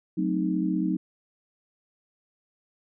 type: chord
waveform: sine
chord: F# diminished seventh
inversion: none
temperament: equal with one note detuned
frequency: 185 / 220 / 260.6 / 311.1 Hz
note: F#3 / A3 / C4 / Eb4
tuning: 0 / 0 / -7 / 0 cents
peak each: -27 / -33 / -31 / -27 dBFS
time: 0.17-0.97 s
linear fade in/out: 10 ms
effects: none